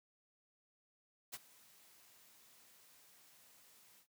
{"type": "noise with ADSR envelope", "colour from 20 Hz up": "white", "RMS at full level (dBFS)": -44, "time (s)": [1.32, 4.07], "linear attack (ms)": 20, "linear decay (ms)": 37, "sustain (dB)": -21, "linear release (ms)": 83, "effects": ["noise-tail reverb RT60 0.1 s tail -17 dB re dry", "high-pass 100 Hz 12 dB/octave"]}